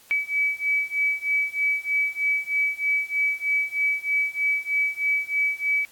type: beating tone pair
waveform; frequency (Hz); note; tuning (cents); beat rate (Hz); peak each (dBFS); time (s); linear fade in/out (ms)
sine; 2286 / 2289.2; D7 / D7; -47 / -45; 3.2; -25 / -24; 0.11-5.85; 0
effects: white hiss -53 dBFS RMS until 5.91 s + AAC 64 kbps